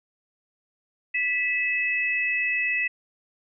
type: tone pair together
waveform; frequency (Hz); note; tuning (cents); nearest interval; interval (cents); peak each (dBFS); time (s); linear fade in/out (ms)
sine; 1975.5 / 2592; B6 / E7; 0 / -30; perfect fourth; 470; -25; 1.14-2.88; 10
effects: none